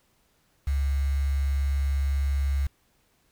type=tone with quantisation; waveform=sine; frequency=69.3 Hz; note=C#2; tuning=in tune; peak=-22 dBFS; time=0.67-2.67 s; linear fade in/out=5 ms; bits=7; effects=pink hiss -67 dBFS RMS until 3.31 s

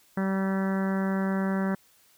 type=harmonic tone with a mistuned harmonic; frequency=192.5 Hz; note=G3; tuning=31 cents flat; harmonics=1 / 2 / 3 / 4 / 5 / 6 / 7 / 8 / 9 / 10; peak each=-25 / -35 / -36 / -41 / -40 / -43 / -41 / -41 / -42 / -46 dBFS; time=0.17-1.75 s; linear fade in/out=5 ms; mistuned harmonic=10; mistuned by=+23 cents; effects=white hiss -61 dBFS RMS until 2.17 s

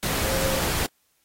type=tone in noise; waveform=sine; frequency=533 Hz; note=C5; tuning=32 cents sharp; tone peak=-27 dBFS; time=0.25-0.6 s; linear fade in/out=0 ms; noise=pink; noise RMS=-26 dBFS; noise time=0.03-0.86 s; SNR=-4 dB; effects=white hiss -68 dBFS RMS until 1.24 s + AAC 48 kbps

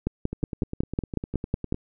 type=two click trains; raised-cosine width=3 ms; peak=-18 / -11 dBFS; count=15 / 10; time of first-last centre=0.33-1.744 / 0.07-1.724 s; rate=9.9 / 5.44 Hz; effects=none

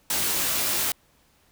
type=noise with comb filter; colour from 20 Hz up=white; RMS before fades=-25 dBFS; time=0.1-0.92 s; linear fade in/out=2 ms; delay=18 ms; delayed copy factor=+0.75; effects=pink hiss -62 dBFS RMS until 1.51 s

